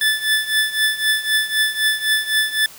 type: tone with tremolo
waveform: 25% pulse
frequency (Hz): 1745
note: A6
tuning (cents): -15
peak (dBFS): -9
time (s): 0.01-2.66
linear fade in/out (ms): 2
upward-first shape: triangle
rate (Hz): 3.9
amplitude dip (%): 85
effects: white hiss -41 dBFS RMS until 2.78 s